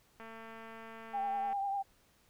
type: click train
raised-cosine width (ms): 0.5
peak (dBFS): -35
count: 300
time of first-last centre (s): 0.2-1.529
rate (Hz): 225
type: tone with vibrato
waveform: sine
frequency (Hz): 794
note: G5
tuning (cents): +22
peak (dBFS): -32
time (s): 1.13-1.83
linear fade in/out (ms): 20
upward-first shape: triangle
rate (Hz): 10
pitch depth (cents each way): 43
effects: pink hiss -68 dBFS RMS until 2.29 s